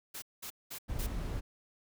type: noise bursts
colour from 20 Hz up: white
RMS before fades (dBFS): -43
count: 4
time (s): 0.14-1.068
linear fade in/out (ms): 10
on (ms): 82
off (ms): 200
type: noise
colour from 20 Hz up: brown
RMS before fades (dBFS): -36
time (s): 0.88-1.41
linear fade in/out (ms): 20
effects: none